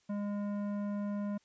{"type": "tone with tanh clipping", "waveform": "sine", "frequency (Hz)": 204.3, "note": "G#3", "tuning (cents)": -28, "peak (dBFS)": -35, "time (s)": [0.09, 1.38], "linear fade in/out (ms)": 10, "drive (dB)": 13, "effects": ["white hiss -71 dBFS RMS until 1.44 s", "resampled to 16000 Hz"]}